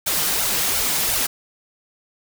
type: noise with flanger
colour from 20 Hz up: white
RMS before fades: -21 dBFS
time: 0.06-1.27 s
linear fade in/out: 10 ms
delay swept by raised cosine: 1.3 to 6.5 ms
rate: 2.8 Hz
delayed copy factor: +0.8
effects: none